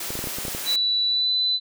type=high-pass noise; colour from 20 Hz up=white; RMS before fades=-31 dBFS; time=0-0.76 s; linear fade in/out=5 ms; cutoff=180 Hz; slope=12 dB/octave
type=clicks; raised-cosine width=2 ms; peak=-19 dBFS; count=9; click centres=0.105 / 0.154 / 0.191 / 0.241 / 0.272 / 0.385 / 0.452 / 0.482 / 0.549 s
type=tone with pitch glide; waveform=sine; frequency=3951 to 4002 Hz; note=B7 to B7; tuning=0 to +22 cents; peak=-19 dBFS; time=0.65-1.6 s; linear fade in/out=50 ms; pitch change=+22 cents; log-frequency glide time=1.07-1.31 s
effects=none